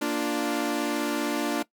sawtooth chord, Bb major, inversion none, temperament equal, 233.1 / 293.7 / 349.2 Hz, Bb3 / D4 / F4, 0 / 0 / 0 cents, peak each -28 / -23 / -28 dBFS, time 0.01-1.63 s, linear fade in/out 10 ms, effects noise-tail reverb RT60 0.1 s tail -19 dB re dry

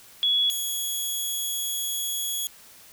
sine / 10% pulse tone pair in turn, 3375 / 3348 Hz, G#7 / G#7, +27 / +13 cents, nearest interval unison, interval 14 cents, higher first, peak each -19 dBFS, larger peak neither, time 0.23-0.5 / 0.5-2.47 s, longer second, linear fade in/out 0 ms, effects white hiss -50 dBFS RMS until 2.92 s

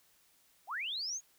sine linear sweep, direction up, 618 to 6780 Hz, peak -35 dBFS, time 0.67-1.21 s, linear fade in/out 50 ms, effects white hiss -68 dBFS RMS until 1.38 s

